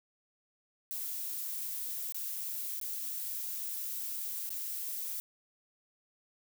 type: noise with dropouts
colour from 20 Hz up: violet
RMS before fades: -38 dBFS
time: 0.91-5.2 s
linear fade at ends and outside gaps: 0 ms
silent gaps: 2.123-2.145 / 2.799-2.813 / 4.492-4.504 s
effects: none